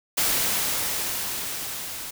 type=noise with level ramp; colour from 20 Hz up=white; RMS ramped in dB=-22 to -35 dBFS; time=0.17-2.11 s; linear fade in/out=10 ms; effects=none